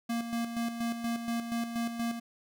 square tone with tremolo, 233.1 Hz, A#3, in tune, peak -30 dBFS, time 0.09-2.2 s, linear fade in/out 10 ms, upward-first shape square, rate 4.2 Hz, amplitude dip 55%, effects none

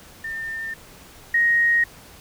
sine tone pair in turn, 1803 / 1873.6 Hz, A6 / A#6, +42 / +8 cents, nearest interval minor second, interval 66 cents, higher second, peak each -27 / -15 dBFS, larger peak second, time 0.24-0.74 / 1.34-1.84 s, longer neither, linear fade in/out 5 ms, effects pink hiss -46 dBFS RMS until 2.2 s

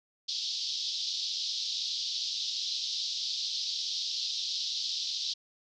pink band-pass noise, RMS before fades -34 dBFS, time 0.28-5.34 s, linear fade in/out 10 ms, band 3500 to 5400 Hz, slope 48 dB/octave, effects none

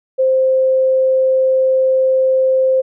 sine tone, 523.3 Hz, C5, in tune, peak -10 dBFS, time 0.18-2.82 s, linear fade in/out 20 ms, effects none

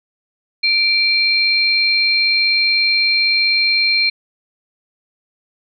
sine tone pair together, 2349 / 4185 Hz, D7 / C8, 0 / 0 cents, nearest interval minor seventh, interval 1000 cents, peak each -15 dBFS, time 0.63-4.1 s, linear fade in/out 10 ms, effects none

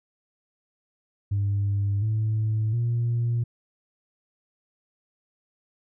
sine tone with pitch steps, 100.5 / 108.96 / 118.14 Hz, G2 / A2 / A#2, +44 / -16 / +24 cents, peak -20 dBFS, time 1.31-3.44 s, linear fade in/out 10 ms, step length 710 ms, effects tanh soft clip ceiling -19 dBFS

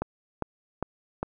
click train, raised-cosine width 1 ms, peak -14 dBFS, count 4, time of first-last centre 0.02-1.23 s, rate 2.48 Hz, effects none

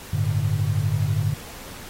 sine chord, G suspended second, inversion none, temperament just, 98 / 110.25 / 147 Hz, G2 / A2 / D3, 0 / +4 / +2 cents, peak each -24 dBFS, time 0.13-1.34 s, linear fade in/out 5 ms, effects pink hiss -40 dBFS RMS until 1.89 s + AAC 48 kbps

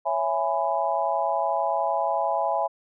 sine chord, C# minor seventh, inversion none, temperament just, 554.4 / 665.2 / 831.5 / 997.9 Hz, C#5 / E5 / G#5 / B5, 0 / +16 / +2 / +18 cents, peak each -30 / -26 / -26 / -29 dBFS, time 0.05-2.68 s, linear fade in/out 20 ms, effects none

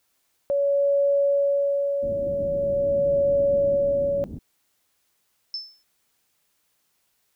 sine tone with tremolo, 563 Hz, C#5, 27 cents sharp, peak -17 dBFS, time 0.5-4.24 s, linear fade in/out 0 ms, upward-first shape sine, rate 0.43 Hz, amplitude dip 50%
white low-pass noise, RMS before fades -36 dBFS, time 2.02-4.39 s, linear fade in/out 10 ms, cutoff 300 Hz, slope 24 dB/octave
sine tone with exponential decay, 5274 Hz, E8, in tune, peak -25 dBFS, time 5.54-5.83 s, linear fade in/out 1 ms, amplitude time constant 62 ms
effects white hiss -70 dBFS RMS until 7.35 s

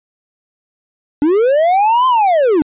triangle linear two-way sweep, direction up then down, 280 to 1046.5 to 280 Hz, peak -7 dBFS, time 1.22-2.62 s, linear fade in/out 0 ms, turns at 2.07 s, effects resampled to 8000 Hz

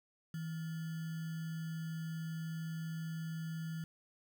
sine tone with sample-and-hold, 162.2 Hz, E3, 28 cents flat, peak -38 dBFS, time 0.34-3.84 s, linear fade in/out 2 ms, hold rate 1575 Hz, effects none

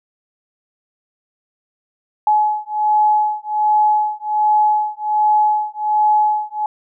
sine beating tone pair, 848 / 849.3 Hz, G#5 / G#5, +36 / +39 cents, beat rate 1.3 Hz, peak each -16 dBFS, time 2.27-6.66 s, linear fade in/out 2 ms, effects none

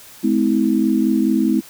sine tone cluster, 212.4 / 256.5 / 322 Hz, G#3 / C4 / E4, +39 / -34 / -41 cents, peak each -18 dBFS, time 0.23-1.61 s, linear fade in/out 20 ms, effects white hiss -42 dBFS RMS until 1.69 s

